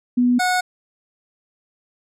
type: tone pair in turn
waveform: sine / 25% pulse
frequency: 245.9 / 730.9 Hz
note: B3 / F#5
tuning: -7 / -21 cents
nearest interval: octave + perfect fifth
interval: 1886 cents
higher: second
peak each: -13 dBFS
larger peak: neither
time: 0.17-0.39 / 0.39-0.61 s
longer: neither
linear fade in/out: 10 ms
effects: low-pass 11000 Hz 12 dB/octave